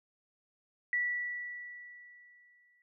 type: tone with exponential decay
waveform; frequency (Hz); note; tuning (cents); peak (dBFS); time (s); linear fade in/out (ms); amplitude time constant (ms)
sine; 1950; B6; -23; -27; 0.93-2.82; 1; 410
effects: none